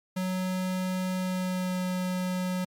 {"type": "tone with pitch glide", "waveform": "square", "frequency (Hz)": [185, 183.09], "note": ["F#3", "F#3"], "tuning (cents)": [0, -18], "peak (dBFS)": -28, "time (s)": [0.16, 2.65], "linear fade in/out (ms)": 10, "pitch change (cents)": -18, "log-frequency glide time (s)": [1.16, 1.81], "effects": ["MP3 96 kbps"]}